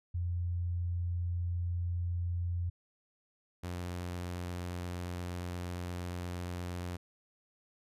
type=tone pair in turn; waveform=sine / sawtooth; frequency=87.31 / 88.58 Hz; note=F2 / F2; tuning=0 / +25 cents; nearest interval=unison; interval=25 cents; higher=second; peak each=-31 / -33 dBFS; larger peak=first; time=0.14-2.7 / 3.63-6.97 s; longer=second; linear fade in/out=10 ms; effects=resampled to 32000 Hz